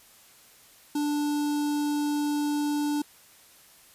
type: tone with notch filter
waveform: square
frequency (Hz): 293.7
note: D4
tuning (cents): 0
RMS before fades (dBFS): -27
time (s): 0.95-3.02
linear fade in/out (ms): 5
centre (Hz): 2000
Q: 0.81
effects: white hiss -55 dBFS RMS until 3.94 s + resampled to 32000 Hz